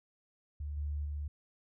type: tone with level steps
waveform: sine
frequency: 73.42 Hz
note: D2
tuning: in tune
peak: -36 / -33 / -35 dBFS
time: 0.6-1.28 s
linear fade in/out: 5 ms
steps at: 0.77 / 1.05 s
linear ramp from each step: 5 ms
effects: none